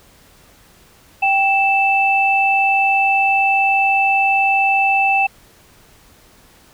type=tone pair together; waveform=sine; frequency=784 / 2645 Hz; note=G5 / E7; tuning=0 / +5 cents; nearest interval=octave + major sixth; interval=2105 cents; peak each=-15 dBFS; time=1.22-5.27 s; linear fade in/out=10 ms; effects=pink hiss -49 dBFS RMS until 6.73 s